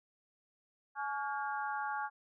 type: harmonic tone with a mistuned harmonic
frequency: 282.1 Hz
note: C#4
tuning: 30 cents sharp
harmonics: 3 / 4 / 5 / 6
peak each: -37 / -42 / -41 / -44 dBFS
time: 0.95-2.1 s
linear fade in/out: 50 ms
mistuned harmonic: 6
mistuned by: -74 cents
effects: none